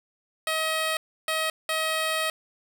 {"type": "tone bursts at uneven times", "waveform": "10% pulse", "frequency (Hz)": 635, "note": "D#5", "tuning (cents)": 35, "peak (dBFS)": -16, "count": 3, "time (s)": [[0.47, 0.97], [1.28, 1.5], [1.69, 2.3]], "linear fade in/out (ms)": 2, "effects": []}